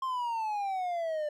triangle exponential sweep, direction down, 1065 to 590 Hz, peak -28 dBFS, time 0.02-1.29 s, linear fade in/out 5 ms, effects none

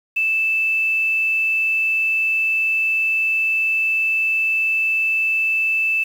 sine tone with quantisation, 2637 Hz, E7, in tune, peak -16 dBFS, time 0.16-6.04 s, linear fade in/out 10 ms, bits 7, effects none

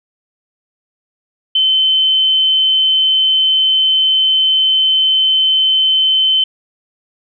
sine tone, 3069 Hz, G7, 37 cents flat, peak -9 dBFS, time 1.55-6.44 s, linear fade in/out 5 ms, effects none

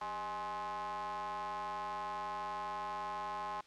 square ring-modulated tone, 110 Hz, A2, in tune, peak -36 dBFS, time 0.01-3.61 s, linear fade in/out 5 ms, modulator 944 Hz, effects white hiss -63 dBFS RMS until 3.66 s + low-pass 5000 Hz 12 dB/octave

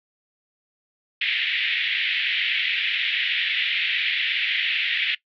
pink band-pass noise, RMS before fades -24 dBFS, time 1.21-5.15 s, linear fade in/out 5 ms, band 1900 to 3500 Hz, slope 48 dB/octave, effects noise-tail reverb RT60 0.1 s tail -19 dB re dry

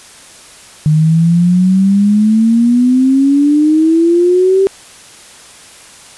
sine exponential sweep, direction up, 151.5 to 392 Hz, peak -6 dBFS, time 0.86-4.67 s, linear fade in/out 0 ms, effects white hiss -37 dBFS RMS until 6.17 s + resampled to 24000 Hz

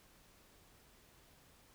silence, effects pink hiss -65 dBFS RMS until 1.74 s

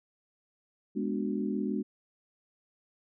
sine chord, G# half-diminished seventh, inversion none, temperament equal, 207.7 / 246.9 / 293.7 / 370 Hz, G#3 / B3 / D4 / F#4, 0 / 0 / 0 / 0 cents, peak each -32 / -35 / -35 / -37 dBFS, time 0.95-1.83 s, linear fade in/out 20 ms, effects none

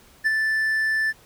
triangle tone with ADSR envelope, 1760 Hz, A6, in tune, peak -14 dBFS, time 0.24-1.13 s, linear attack 26 ms, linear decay 24 ms, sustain -4 dB, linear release 34 ms, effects pink hiss -53 dBFS RMS until 1.25 s

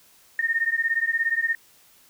sine beating tone pair, 1825 / 1842 Hz, A#6 / A#6, -37 / -21 cents, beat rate 17 Hz, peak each -24 dBFS, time 0.39-1.55 s, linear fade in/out 2 ms, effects white hiss -56 dBFS RMS until 2.09 s

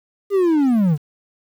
triangle linear sweep, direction down, 410.1 to 137.8 Hz, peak -11 dBFS, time 0.3-0.98 s, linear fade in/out 50 ms, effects 8-bit

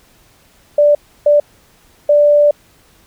sine tone bursts at uneven times, 587.3 Hz, D5, in tune, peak -6 dBFS, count 3, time 0.78-0.95 / 1.26-1.4 / 2.09-2.51 s, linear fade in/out 5 ms, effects pink hiss -50 dBFS RMS until 3.06 s

